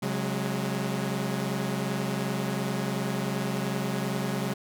sawtooth chord, C# suspended fourth, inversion none, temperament equal with one note detuned, 135.04 / 185 / 207.7 Hz, C#3 / F#3 / G#3, -45 / 0 / 0 cents, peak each -28 dBFS, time 0.02-4.54 s, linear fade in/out 10 ms, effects none

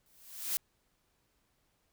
blue noise with exponential growth, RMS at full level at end -30 dBFS, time 0.06-0.57 s, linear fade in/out 0 ms, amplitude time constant 110 ms, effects pink hiss -75 dBFS RMS until 1.92 s

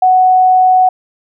sine tone, 742 Hz, F#5, 5 cents sharp, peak -5 dBFS, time 0.02-0.89 s, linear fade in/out 5 ms, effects none

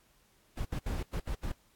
brown noise bursts at uneven times, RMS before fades -34 dBFS, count 6, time 0.57-0.65 / 0.72-0.79 / 0.86-1.03 / 1.13-1.2 / 1.27-1.35 / 1.43-1.52 s, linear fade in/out 5 ms, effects pink hiss -67 dBFS RMS until 1.75 s + AAC 64 kbps

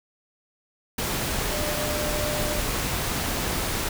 sine tone in noise, 599 Hz, D5, 34 cents sharp, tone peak -30 dBFS, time 1.51-2.6 s, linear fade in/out 5 ms, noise pink, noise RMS -27 dBFS, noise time 0.98-3.89 s, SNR -6 dB, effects none

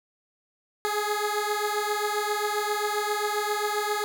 15% pulse beating tone pair, 415.3 / 422.8 Hz, G#4 / G#4, 0 / +31 cents, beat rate 7.5 Hz, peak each -21 / -23 dBFS, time 0.85-4.04 s, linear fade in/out 0 ms, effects none

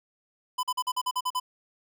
square tone bursts, 1005 Hz, B5, 30 cents sharp, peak -26 dBFS, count 9, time 0.58-1.4 s, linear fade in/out 10 ms, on 52 ms, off 44 ms, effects none

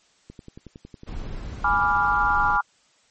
click train, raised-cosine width 3 ms, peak -27 dBFS, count 11, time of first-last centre 0.3-1.217 s, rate 10.9 Hz
brown noise, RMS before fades -32 dBFS, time 1.06-2.58 s, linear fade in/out 20 ms
sine chord, G# diminished seventh, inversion none, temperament equal, 830.6 / 987.8 / 1174.7 / 1396.9 Hz, G#5 / B5 / D6 / F6, 0 / 0 / 0 / 0 cents, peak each -23 / -25 / -24 / -22 dBFS, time 1.64-2.61 s, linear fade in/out 5 ms
effects white hiss -61 dBFS RMS until 3.1 s + MP3 32 kbps

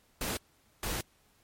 pink noise bursts at uneven times, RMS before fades -34 dBFS, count 2, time 0.21-0.37 / 0.83-1.01 s, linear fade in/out 2 ms, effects pink hiss -67 dBFS RMS until 1.43 s + MP3 64 kbps

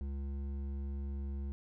sine tone with hard clipping, 69.3 Hz, C#2, in tune, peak -38 dBFS, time 0.01-1.52 s, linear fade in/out 0 ms, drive 9 dB, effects none

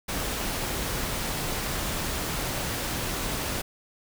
pink noise, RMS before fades -30 dBFS, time 0.08-3.62 s, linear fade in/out 10 ms, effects none

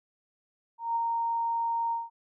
sine tone with ADSR envelope, 926 Hz, A#5, 12 cents flat, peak -24 dBFS, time 0.78-2.1 s, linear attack 180 ms, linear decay 13 ms, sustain -2 dB, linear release 180 ms, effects none

